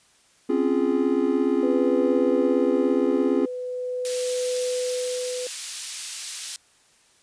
triangle chord, Db major seventh, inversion third, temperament just, 259.9 / 277.2 / 346.5 / 415.8 Hz, C4 / Db4 / F4 / Ab4, -11 / 0 / -14 / +2 cents, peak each -23 dBFS, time 0.49-3.46 s, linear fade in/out 10 ms
sine tone with tremolo, 500 Hz, B4, 21 cents sharp, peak -23 dBFS, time 1.63-5.47 s, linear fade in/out 2 ms, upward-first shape sine, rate 0.43 Hz, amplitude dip 50%
pink high-pass noise, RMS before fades -33 dBFS, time 4.05-6.56 s, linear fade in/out 0 ms, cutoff 3700 Hz, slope 12 dB/octave
effects white hiss -59 dBFS RMS until 7.22 s + resampled to 22050 Hz

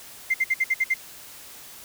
sine tone bursts, 2093 Hz, C7, in tune, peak -17 dBFS, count 7, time 0.3-0.942 s, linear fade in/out 10 ms, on 42 ms, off 58 ms, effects tanh soft clip ceiling -14 dBFS + white hiss -44 dBFS RMS until 1.84 s

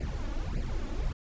brown noise with flanger, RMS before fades -32 dBFS, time 0-1.13 s, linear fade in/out 10 ms, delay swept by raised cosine 0.41 to 3.61 ms, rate 1.7 Hz, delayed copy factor +0.85, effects resampled to 16000 Hz

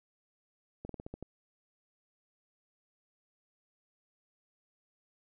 slowing click train, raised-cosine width 2 ms, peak -28 dBFS, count 7, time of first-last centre 0.85-1.226 s, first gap 43 ms, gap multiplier 1.15, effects none

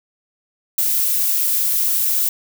violet noise, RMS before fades -18 dBFS, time 0.78-2.29 s, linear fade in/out 2 ms, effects none

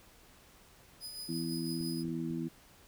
sawtooth tone with tremolo, 4985 Hz, D#8, 2 cents sharp, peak -37 dBFS, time 1-2.04 s, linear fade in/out 50 ms, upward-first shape sine, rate 6 Hz, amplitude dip 45%
harmonic tone, 82.41 Hz, E2, in tune, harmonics 2 / 3 / 4, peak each -38 / -38 / -38 dBFS, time 1.28-2.49 s, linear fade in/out 20 ms
clicks, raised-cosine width 3 ms, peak -37 dBFS, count 4, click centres 1.809 / 2.052 / 2.084 / 2.307 s
effects pink hiss -60 dBFS RMS until 2.87 s

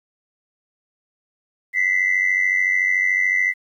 sine tone pair together, 1970.3 / 2064 Hz, B6 / C7, -5 / -24 cents, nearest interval minor second, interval 81 cents, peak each -18 dBFS, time 1.73-3.54 s, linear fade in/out 50 ms, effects tanh soft clip ceiling -10 dBFS + 9-bit

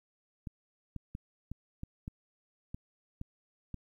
clicks, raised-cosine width 5 ms, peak -27 dBFS, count 9, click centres 0.472 / 0.963 / 1.151 / 1.516 / 1.834 / 2.079 / 2.745 / 3.214 / 3.743 s, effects 11-bit

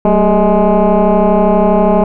sine tone with frequency modulation, 222.2 Hz, A3, 17 cents sharp, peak -5 dBFS, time 0.05-2.04 s, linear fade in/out 2 ms, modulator 206 Hz, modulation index 3.2, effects tanh soft clip ceiling -4 dBFS

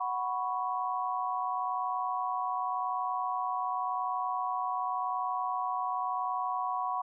sine chord, F# suspended fourth, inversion none, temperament equal, 740 / 987.8 / 1108.7 Hz, F#5 / B5 / C#6, 0 / 0 / 0 cents, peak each -34 dBFS, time 0-7.02 s, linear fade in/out 10 ms, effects none

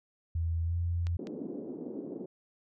sine tone with pitch glide, 82.9 to 85.87 Hz, E2 to F2, +10 to -29 cents, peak -28 dBFS, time 0.35-1.17 s, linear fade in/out 5 ms, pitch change +61 cents, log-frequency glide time 0.64-0.75 s
clicks, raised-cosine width 0.2 ms, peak -27 / -30 dBFS, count 2, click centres 1.069 / 1.271 s
pink band-pass noise, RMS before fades -40 dBFS, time 1.19-2.26 s, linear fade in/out 5 ms, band 240 to 410 Hz, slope 24 dB/octave
effects none

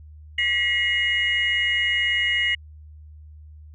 sine tone cluster, 1933 / 2136 / 2891 Hz, B6 / C7 / F#7, -38 / +35 / -41 cents, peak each -23 dBFS, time 0.38-2.55 s, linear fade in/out 5 ms, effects tanh soft clip ceiling -11 dBFS + added 76 Hz sine -41 dBFS peak until 3.74 s

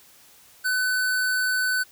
square tone, 1506 Hz, F#6, 30 cents sharp, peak -22 dBFS, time 0.64-1.84 s, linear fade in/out 20 ms, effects white hiss -53 dBFS RMS until 1.91 s

